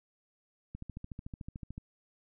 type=click train; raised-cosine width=5 ms; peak=-29 dBFS; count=15; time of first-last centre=0.75-1.779 s; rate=13.6 Hz; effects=none